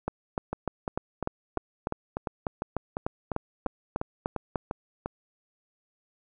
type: two click trains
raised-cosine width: 1 ms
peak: -16 / -14 dBFS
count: 14 / 16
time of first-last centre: 0.53-5.06 / 0.08-4.558 s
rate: 2.87 / 3.35 Hz
effects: none